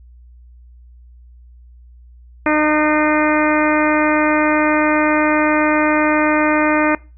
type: harmonic tone with a mistuned harmonic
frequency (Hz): 304.6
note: D#4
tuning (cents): -37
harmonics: 1 / 2 / 3 / 4 / 5 / 6 / 7 / 8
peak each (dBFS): -16 / -19 / -21 / -22 / -23 / -24 / -24 / -25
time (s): 2.46-6.95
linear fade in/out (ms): 2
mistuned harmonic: 7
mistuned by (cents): -30
effects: noise-tail reverb RT60 0.3 s tail -22 dB re dry + added 60 Hz sine -40 dBFS peak until 7.17 s